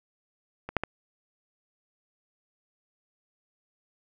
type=clicks; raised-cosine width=0.5 ms; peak=-21 / -8 / -14 dBFS; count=3; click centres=0.69 / 0.767 / 0.836 s; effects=none